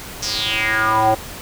square tone with band-pass filter sweep, 110 Hz, A2, in tune, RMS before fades -18 dBFS, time 0.22-1.15 s, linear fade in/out 10 ms, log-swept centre 5900 to 650 Hz, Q 5.4, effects pink hiss -33 dBFS RMS until 1.41 s

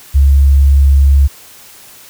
sine tone, 69.3 Hz, C#2, in tune, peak -4 dBFS, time 0.14-1.28 s, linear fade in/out 20 ms, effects white hiss -38 dBFS RMS until 2.09 s

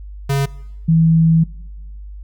square / sine tone pair in turn, 138.59 / 163.08 Hz, C#3 / E3, 0 / -18 cents, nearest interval minor third, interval 282 cents, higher second, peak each -15 / -9 dBFS, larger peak second, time 0.29-0.46 / 0.88-1.44 s, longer second, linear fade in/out 10 ms, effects noise-tail reverb RT60 1.0 s tail -22 dB re dry + added 50 Hz sine -30 dBFS peak until 2.23 s

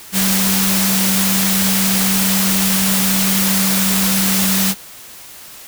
sine tone in noise, 192.3 Hz, G3, 33 cents flat, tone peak -17 dBFS, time 0.12-4.75 s, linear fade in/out 50 ms, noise white, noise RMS -17 dBFS, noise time 0.12-4.75 s, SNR -3 dB, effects white hiss -37 dBFS RMS until 5.67 s

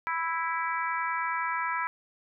harmonic tone, 329.6 Hz, E4, in tune, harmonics 3 / 4 / 5 / 6 / 7, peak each -31 / -33 / -35 / -37 / -38 dBFS, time 0.07-1.87 s, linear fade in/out 0 ms, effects none

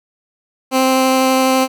15% pulse tone with vibrato, 261.6 Hz, C4, in tune, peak -5 dBFS, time 0.71-1.68 s, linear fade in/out 50 ms, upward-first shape triangle, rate 12 Hz, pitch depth 8 cents each way, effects none

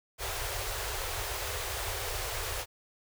pink band-stop noise, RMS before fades -35 dBFS, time 0.18-2.66 s, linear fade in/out 50 ms, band 110 to 380 Hz, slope 48 dB/octave, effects none

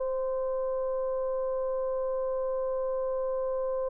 sine tone with frequency modulation, 523.3 Hz, C5, in tune, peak -27 dBFS, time 0-3.89 s, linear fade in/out 10 ms, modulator 512 Hz, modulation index 0.45, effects none

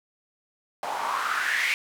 white noise with band-pass filter sweep, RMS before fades -27 dBFS, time 0.83-1.74 s, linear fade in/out 0 ms, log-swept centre 730 to 2300 Hz, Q 5.8, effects none

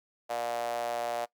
sawtooth tone with high-pass filter, 118.6 Hz, A#2, 30 cents sharp, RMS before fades -33 dBFS, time 0.29-1.26 s, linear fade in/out 20 ms, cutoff 650 Hz, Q 6.5, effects noise-tail reverb RT60 0.1 s tail -21 dB re dry

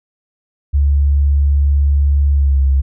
sine tone with pitch glide, 71 to 67.83 Hz, C#2 to C#2, +42 to -37 cents, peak -9 dBFS, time 0.73-2.82 s, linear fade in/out 20 ms, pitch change -79 cents, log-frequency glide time 2.33-2.62 s, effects none

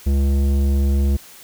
triangle tone with tanh clipping, 69.3 Hz, C#2, in tune, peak -16 dBFS, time 0.06-1.17 s, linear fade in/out 10 ms, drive 17 dB, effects white hiss -43 dBFS RMS until 1.43 s

